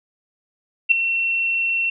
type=tone with ADSR envelope; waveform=sine; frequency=2713 Hz; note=E7; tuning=49 cents sharp; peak=-7 dBFS; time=0.89-1.9 s; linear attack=25 ms; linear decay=5 ms; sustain=-11 dB; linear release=5 ms; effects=none